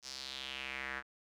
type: tone with band-pass filter sweep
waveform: square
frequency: 66.3 Hz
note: C2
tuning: 23 cents sharp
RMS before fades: -43 dBFS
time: 0.02-1.03 s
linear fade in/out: 50 ms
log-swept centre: 5600 to 1600 Hz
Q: 3.4
effects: none